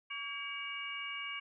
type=harmonic tone with a mistuned harmonic; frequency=568 Hz; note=C#5; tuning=42 cents sharp; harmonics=2 / 3 / 4 / 5; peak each=-46 / -49 / -41 / -43 dBFS; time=0.1-1.4 s; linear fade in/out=10 ms; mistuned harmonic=3; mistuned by=-84 cents; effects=none